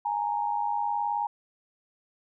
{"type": "tone pair together", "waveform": "sine", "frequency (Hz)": [830, 929.3], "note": ["G#5", "A#5"], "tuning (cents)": [-1, -6], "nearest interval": "major second", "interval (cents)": 195, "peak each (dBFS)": [-28, -29], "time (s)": [0.05, 1.27], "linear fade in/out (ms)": 5, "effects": []}